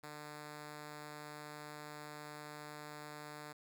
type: tone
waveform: 5% pulse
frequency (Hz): 149.5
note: D3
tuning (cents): +31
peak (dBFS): -36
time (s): 0.03-3.53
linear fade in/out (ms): 10
effects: none